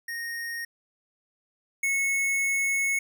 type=tone pair in turn; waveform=square; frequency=1859 / 2195 Hz; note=A#6 / C#7; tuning=-5 / -18 cents; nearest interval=minor third; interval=287 cents; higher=second; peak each=-32 / -24 dBFS; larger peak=second; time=0.08-0.65 / 1.83-2.99 s; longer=second; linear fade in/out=5 ms; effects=none